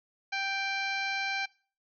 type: harmonic tone with a mistuned harmonic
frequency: 784 Hz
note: G5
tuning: in tune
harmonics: 1 / 2 / 3 / 4 / 5 / 6 / 7 / 8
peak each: -36 / -35 / -34 / -45 / -40 / -47 / -48 / -52 dBFS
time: 0.32-1.46 s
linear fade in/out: 10 ms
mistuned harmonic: 5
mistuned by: +68 cents
effects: noise-tail reverb RT60 0.4 s tail -22 dB re dry